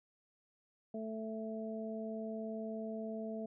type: harmonic tone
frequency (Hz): 220.4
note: A3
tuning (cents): +3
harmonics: 1 / 2 / 3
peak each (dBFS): -41 / -45 / -44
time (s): 0.94-3.46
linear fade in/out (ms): 5
effects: none